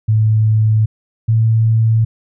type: tone pair in turn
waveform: sine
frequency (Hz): 109 / 112.13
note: A2 / A2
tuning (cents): -16 / +33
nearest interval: unison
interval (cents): 49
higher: second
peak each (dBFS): -9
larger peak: neither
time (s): 0.08-0.86 / 1.28-2.05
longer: first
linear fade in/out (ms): 10
effects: none